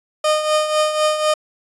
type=tone with tremolo; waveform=30% pulse; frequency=613 Hz; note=D#5; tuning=26 cents flat; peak=-10 dBFS; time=0.24-1.34 s; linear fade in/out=5 ms; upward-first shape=triangle; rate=4 Hz; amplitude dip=65%; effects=resampled to 24000 Hz